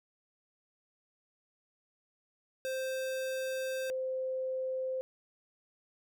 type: tone pair in turn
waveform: square / sine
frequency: 523.3 / 519.7 Hz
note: C5 / C5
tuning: 0 / -12 cents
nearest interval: unison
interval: 12 cents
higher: first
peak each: -34 / -32 dBFS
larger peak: second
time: 2.65-3.9 / 3.9-5.01 s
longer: first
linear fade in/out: 0 ms
effects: none